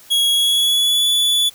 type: tone with pitch glide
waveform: 45% pulse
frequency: 3322 to 3445 Hz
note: G#7 to A7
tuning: 0 to -37 cents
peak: -13 dBFS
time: 0.1-1.5 s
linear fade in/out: 20 ms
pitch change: +63 cents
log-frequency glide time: 0.32-1.08 s
effects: white hiss -45 dBFS RMS until 1.54 s